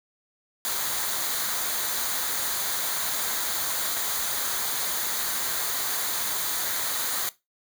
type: noise with comb filter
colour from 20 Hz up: white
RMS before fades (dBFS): -28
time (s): 0.65-7.29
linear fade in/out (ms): 0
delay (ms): 0.37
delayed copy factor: -0.55
effects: noise-tail reverb RT60 0.2 s tail -17 dB re dry